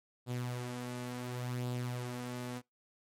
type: tone with flanger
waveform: sawtooth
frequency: 123.47 Hz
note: B2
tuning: in tune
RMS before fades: -39 dBFS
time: 0.26-2.62 s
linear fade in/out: 50 ms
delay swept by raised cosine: 0.24 to 4.74 ms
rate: 0.7 Hz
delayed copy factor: +0.5
effects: noise-tail reverb RT60 0.2 s tail -25 dB re dry + MP3 64 kbps